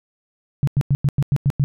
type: tone bursts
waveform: sine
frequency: 140.2 Hz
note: C#3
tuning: 20 cents sharp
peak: -13 dBFS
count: 8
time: 0.63-1.64 s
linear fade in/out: 0 ms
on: 44 ms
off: 94 ms
effects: none